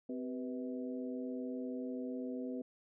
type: harmonic tone with a mistuned harmonic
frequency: 128.1 Hz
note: C3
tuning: 36 cents flat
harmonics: 2 / 3 / 4 / 5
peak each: -39 / -47 / -45 / -52 dBFS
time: 0.09-2.62 s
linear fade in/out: 5 ms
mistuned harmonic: 4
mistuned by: -71 cents
effects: none